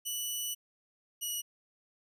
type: tone pair in turn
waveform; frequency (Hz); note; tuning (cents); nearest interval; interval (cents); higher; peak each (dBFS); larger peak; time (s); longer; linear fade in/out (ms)
10% pulse; 2960 / 2918; F#7 / F#7; 0 / -25; unison; 25; first; -25; neither; 0.05-0.55 / 1.21-1.42; first; 20
effects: resampled to 32000 Hz